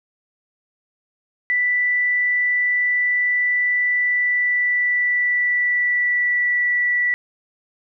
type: tone with pitch glide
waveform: sine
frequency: 1975.5 to 1957.3 Hz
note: B6 to B6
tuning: 0 to -16 cents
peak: -16 dBFS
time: 1.5-7.14 s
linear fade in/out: 0 ms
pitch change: -16 cents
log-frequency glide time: 3.91-6.61 s
effects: none